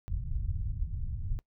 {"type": "low-pass noise", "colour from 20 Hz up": "pink", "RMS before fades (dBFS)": -33, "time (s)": [0.08, 1.39], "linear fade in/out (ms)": 0, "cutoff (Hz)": 110, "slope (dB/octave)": 24, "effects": ["noise-tail reverb RT60 0.1 s tail -22 dB re dry"]}